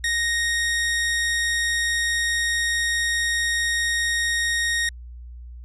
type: tone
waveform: sawtooth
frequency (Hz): 1864.7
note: A#6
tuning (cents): 0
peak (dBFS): -17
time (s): 0.04-4.89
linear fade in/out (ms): 2
effects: added 60 Hz sine -36 dBFS peak until 5.64 s + resampled to 24000 Hz